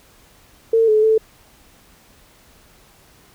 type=tone with pitch steps; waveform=sine; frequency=452.5 / 430.2 / 440 Hz; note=A4 / A4 / A4; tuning=+48 / -39 / 0 cents; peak=-11 dBFS; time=0.73-1.18 s; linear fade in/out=5 ms; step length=150 ms; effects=pink hiss -51 dBFS RMS until 3.34 s